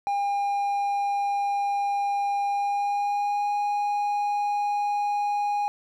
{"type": "tone with pitch glide", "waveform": "triangle", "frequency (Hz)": [806, 822], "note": ["G5", "G#5"], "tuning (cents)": [48, -18], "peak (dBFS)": -21, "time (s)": [0.07, 5.68], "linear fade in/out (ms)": 0, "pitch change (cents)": 34, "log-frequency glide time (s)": [2.47, 3.52], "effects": []}